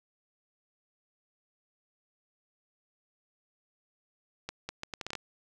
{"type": "accelerating click train", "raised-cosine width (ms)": 0.2, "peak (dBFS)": -19, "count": 9, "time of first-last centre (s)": [4.49, 5.153], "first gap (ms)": 200, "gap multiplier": 0.72, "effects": []}